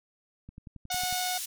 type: click train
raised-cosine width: 5 ms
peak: -32 dBFS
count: 8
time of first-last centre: 0.49-1.126 s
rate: 11 Hz
type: harmonic tone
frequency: 731 Hz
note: F#5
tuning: 21 cents flat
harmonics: 1 / 2 / 3 / 4 / 5 / 6 / 7 / 8 / 9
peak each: -32 / -40 / -40 / -42 / -38 / -41 / -42 / -42 / -46 dBFS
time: 0.9-1.38 s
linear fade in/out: 5 ms
type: band-pass noise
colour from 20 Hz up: pink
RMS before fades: -36 dBFS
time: 0.91-1.46 s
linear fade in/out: 10 ms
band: 5000 to 16000 Hz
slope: 12 dB/octave
effects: none